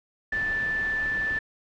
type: tone in noise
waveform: sine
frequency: 1760 Hz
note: A6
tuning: in tune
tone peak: -24 dBFS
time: 0.32-1.39 s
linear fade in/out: 5 ms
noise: pink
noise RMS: -38 dBFS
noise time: 0.32-1.39 s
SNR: +11 dB
effects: low-pass 3000 Hz 12 dB/octave